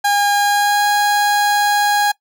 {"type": "tone with pitch glide", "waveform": "30% pulse", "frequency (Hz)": [814, 823.5], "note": ["G#5", "G#5"], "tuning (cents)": [-35, -15], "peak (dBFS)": -10, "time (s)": [0.04, 2.12], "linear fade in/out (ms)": 10, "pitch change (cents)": 20, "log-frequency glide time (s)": [0.37, 0.86], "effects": ["noise-tail reverb RT60 0.1 s tail -21 dB re dry"]}